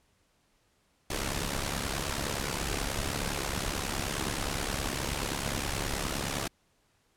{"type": "noise with amplitude modulation", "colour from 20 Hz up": "pink", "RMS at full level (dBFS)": -29, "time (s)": [1.1, 6.48], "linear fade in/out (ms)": 5, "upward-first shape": "sine", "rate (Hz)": 69.5, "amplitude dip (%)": 75, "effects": ["pink hiss -70 dBFS RMS until 7.16 s", "low-pass 11000 Hz 12 dB/octave"]}